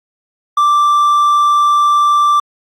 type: tone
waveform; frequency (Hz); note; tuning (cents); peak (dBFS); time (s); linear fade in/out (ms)
triangle; 1174.7; D6; 0; -6; 0.57-2.4; 5
effects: AAC 64 kbps